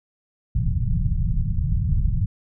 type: low-pass noise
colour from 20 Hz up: pink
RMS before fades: -21 dBFS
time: 0.55-2.26 s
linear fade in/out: 5 ms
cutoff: 170 Hz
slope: 48 dB/octave
effects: none